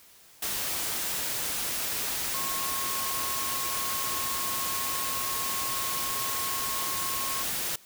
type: tone in noise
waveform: sine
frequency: 1086 Hz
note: C#6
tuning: 36 cents flat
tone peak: -35 dBFS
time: 2.34-7.43 s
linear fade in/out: 5 ms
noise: white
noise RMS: -31 dBFS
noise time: 0.42-7.76 s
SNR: -7 dB
effects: white hiss -55 dBFS RMS until 7.85 s